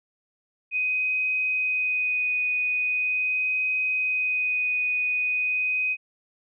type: tone with vibrato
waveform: sine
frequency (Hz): 2500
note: D#7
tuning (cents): +8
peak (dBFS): -22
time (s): 0.71-5.97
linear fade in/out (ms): 50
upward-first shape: sine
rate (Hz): 0.41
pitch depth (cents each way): 10
effects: none